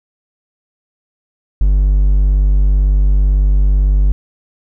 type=tone; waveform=triangle; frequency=49 Hz; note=G1; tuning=in tune; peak=-6 dBFS; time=1.61-4.12 s; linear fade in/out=0 ms; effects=none